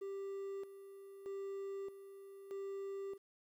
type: tone with tremolo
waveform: triangle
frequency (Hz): 393.1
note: G4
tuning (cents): +5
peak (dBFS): -39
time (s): 0.01-3.18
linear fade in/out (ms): 10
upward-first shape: square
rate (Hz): 0.8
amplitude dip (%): 70
effects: 12-bit